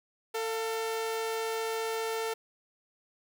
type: tone pair together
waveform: sawtooth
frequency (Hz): 447.5 / 698.5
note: A4 / F5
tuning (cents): +29 / 0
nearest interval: minor sixth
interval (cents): 771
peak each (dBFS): -27 / -39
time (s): 0.34-2.34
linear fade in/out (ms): 10
effects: none